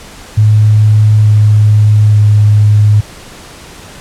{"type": "tone with pitch steps", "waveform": "sine", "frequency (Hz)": [106.8, 105.82, 104.84], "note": ["G#2", "G#2", "G#2"], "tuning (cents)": [49, 33, 17], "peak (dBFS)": -3, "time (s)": [0.37, 3.01], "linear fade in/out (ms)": 10, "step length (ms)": 880, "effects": ["pink hiss -32 dBFS RMS until 4 s", "low-pass 10000 Hz 12 dB/octave"]}